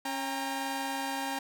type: tone cluster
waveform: sawtooth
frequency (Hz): 273.7 / 800 / 930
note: C#4 / G5 / A#5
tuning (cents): -22 / +35 / -4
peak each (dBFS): -33 / -32 / -33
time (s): 0.05-1.39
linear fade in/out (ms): 5
effects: none